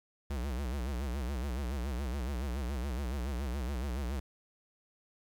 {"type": "tone with vibrato", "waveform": "square", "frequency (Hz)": 65.41, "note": "C2", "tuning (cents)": 0, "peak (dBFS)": -34, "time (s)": [0.3, 4.2], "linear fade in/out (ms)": 5, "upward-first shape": "sine", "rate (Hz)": 7.1, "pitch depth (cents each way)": 180, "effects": ["10-bit"]}